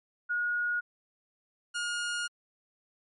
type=tone pair in turn; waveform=sine / sawtooth; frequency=1444 / 1427.4 Hz; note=F#6 / F6; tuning=-43 / +37 cents; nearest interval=unison; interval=20 cents; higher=first; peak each=-27 dBFS; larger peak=neither; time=0.29-0.81 / 1.74-2.28 s; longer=second; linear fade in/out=20 ms; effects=MP3 48 kbps